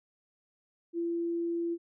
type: tone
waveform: sine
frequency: 339.2 Hz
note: E4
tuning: 50 cents sharp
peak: -29 dBFS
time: 0.93-1.78 s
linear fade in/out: 50 ms
effects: none